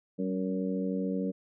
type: harmonic tone with a mistuned harmonic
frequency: 93.4 Hz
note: F#2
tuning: 17 cents sharp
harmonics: 2 / 3 / 4 / 5 / 6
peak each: -31 / -34 / -43 / -36 / -41 dBFS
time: 0.18-1.32 s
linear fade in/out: 20 ms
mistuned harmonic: 2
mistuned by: +38 cents
effects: none